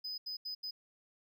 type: tone bursts at uneven times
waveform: triangle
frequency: 5010 Hz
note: D#8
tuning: 11 cents sharp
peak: -37 dBFS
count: 4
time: 0.04-0.18 / 0.26-0.37 / 0.45-0.55 / 0.63-0.71 s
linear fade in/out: 10 ms
effects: none